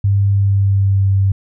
sine tone with pitch glide, 99.6 to 97.44 Hz, G2 to G2, +28 to -10 cents, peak -10 dBFS, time 0.04-1.32 s, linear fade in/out 5 ms, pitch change -38 cents, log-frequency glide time 0.29-1.1 s, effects none

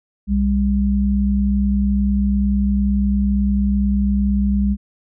sine tone pair together, 63.2 / 201 Hz, B1 / G3, +41 / +44 cents, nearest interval octave + minor sixth, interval 2003 cents, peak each -18 / -16 dBFS, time 0.27-4.77 s, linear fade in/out 50 ms, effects none

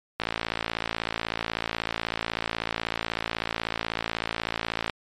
click train, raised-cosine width 0.3 ms, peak -10 dBFS, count 265, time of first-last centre 0.2-4.898 s, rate 56.2 Hz, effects MP3 64 kbps

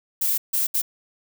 violet noise bursts at uneven times, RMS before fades -22 dBFS, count 3, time 0.21-0.38 / 0.53-0.67 / 0.74-0.82 s, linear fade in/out 10 ms, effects none

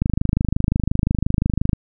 click train, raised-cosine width 5 ms, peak -5 dBFS, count 45, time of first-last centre 0.02-1.732 s, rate 25.7 Hz, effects none

